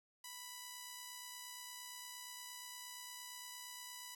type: tone with amplitude modulation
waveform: 5% pulse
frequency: 987.8 Hz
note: B5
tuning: in tune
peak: -35 dBFS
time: 0.24-4.15 s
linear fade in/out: 5 ms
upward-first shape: sine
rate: 68.6 Hz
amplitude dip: 30%
effects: none